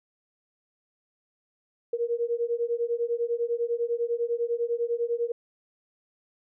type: beating tone pair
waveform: sine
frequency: 466.2 / 476.2 Hz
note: A#4 / A#4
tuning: 0 / +37 cents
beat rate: 10 Hz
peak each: -28 dBFS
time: 1.93-5.32 s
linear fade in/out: 5 ms
effects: none